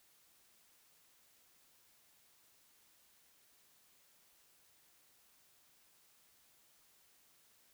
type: silence
effects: white hiss -69 dBFS RMS until 7.73 s